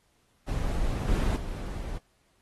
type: noise with level steps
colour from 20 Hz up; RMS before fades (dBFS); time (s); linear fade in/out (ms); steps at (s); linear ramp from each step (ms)
brown; -29 / -25 / -34; 0.47-1.99; 20; 1.08 / 1.36; 5
effects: pink hiss -69 dBFS RMS until 2.41 s + AAC 32 kbps